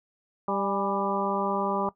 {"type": "harmonic tone with a mistuned harmonic", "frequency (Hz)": 197.3, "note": "G3", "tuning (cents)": 11, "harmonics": [1, 2, 3, 4, 5, 6], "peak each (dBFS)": [-32, -32, -32, -32, -32, -32], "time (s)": [0.48, 1.89], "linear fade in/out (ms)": 2, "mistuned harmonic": 4, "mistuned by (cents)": 50, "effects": ["noise-tail reverb RT60 0.1 s tail -17 dB re dry"]}